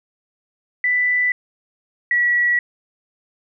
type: tone pair in turn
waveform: sine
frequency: 1984 / 1934.2 Hz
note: B6 / B6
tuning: +7 / -37 cents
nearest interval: unison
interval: 44 cents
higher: first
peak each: -15 / -14 dBFS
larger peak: second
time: 0.84-1.32 / 2.11-2.59 s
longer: neither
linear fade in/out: 2 ms
effects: none